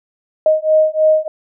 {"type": "beating tone pair", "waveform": "sine", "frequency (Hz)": [622.3, 625.5], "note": ["D#5", "D#5"], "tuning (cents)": [0, 9], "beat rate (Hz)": 3.2, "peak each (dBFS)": -13, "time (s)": [0.46, 1.28], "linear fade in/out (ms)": 2, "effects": []}